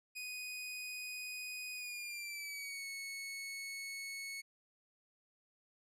sawtooth tone with pitch glide, 2489 to 2205 Hz, D#7 to C#7, 0 to -10 cents, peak -39 dBFS, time 0.15-4.42 s, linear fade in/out 20 ms, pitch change -210 cents, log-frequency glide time 1.74-2.86 s, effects resampled to 32000 Hz

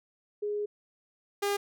sine / sawtooth tone pair in turn, 415.3 / 404.2 Hz, G#4 / G#4, 0 / -47 cents, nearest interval unison, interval 47 cents, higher first, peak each -29 / -23 dBFS, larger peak second, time 0.42-0.66 / 1.42-1.57 s, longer first, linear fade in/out 10 ms, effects none

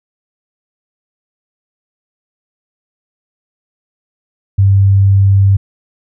sine tone, 98.2 Hz, G2, 4 cents sharp, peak -5 dBFS, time 4.58-5.57 s, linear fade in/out 10 ms, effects none

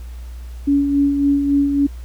sine tone with tremolo, 282.4 Hz, C#4, 32 cents sharp, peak -11 dBFS, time 0.67-1.87 s, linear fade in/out 10 ms, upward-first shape sine, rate 3.6 Hz, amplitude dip 45%, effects added 60 Hz sine -29 dBFS peak until 2.04 s + pink hiss -49 dBFS RMS until 2.04 s

